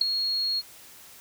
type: tone with ADSR envelope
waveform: sine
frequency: 4300 Hz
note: C8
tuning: 47 cents sharp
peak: -13 dBFS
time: 0.01-0.62 s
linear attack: 6 ms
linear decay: 4 ms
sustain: -11 dB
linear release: 34 ms
effects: white hiss -49 dBFS RMS until 1.2 s